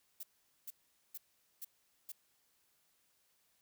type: noise bursts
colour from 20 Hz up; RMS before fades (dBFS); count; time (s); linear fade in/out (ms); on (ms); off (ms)
violet; -45; 5; 0.2-2.12; 5; 32; 440
effects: white hiss -75 dBFS RMS until 3.61 s